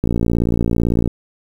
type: click train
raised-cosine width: 3 ms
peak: -4 dBFS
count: 61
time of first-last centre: 0.04-1.076 s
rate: 57.9 Hz
effects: 7-bit